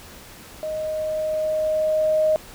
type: tone with level ramp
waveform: sine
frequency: 622.3 Hz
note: D#5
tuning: in tune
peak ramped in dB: -25 to -15 dBFS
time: 0.63-2.36 s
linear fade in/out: 0 ms
effects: pink hiss -43 dBFS RMS until 2.54 s